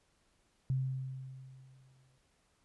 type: tone with exponential decay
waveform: sine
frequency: 131.5 Hz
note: C3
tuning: 9 cents sharp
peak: -28 dBFS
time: 0.7-2.18 s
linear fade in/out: 0 ms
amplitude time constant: 320 ms
effects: pink hiss -73 dBFS RMS until 2.64 s + resampled to 24000 Hz